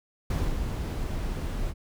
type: noise with ADSR envelope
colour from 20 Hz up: brown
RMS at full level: -25 dBFS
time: 0.3-1.74 s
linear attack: 4 ms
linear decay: 260 ms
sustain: -5 dB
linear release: 53 ms
effects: none